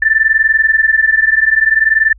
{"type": "tone pair together", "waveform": "sine", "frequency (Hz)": [1760, 1780.5], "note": ["A6", "A6"], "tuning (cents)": [0, 20], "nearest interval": "unison", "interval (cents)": 20, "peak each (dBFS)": -11, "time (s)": [0.02, 2.13], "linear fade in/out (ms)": 5, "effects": ["added 50 Hz sine -37 dBFS peak until 2.18 s"]}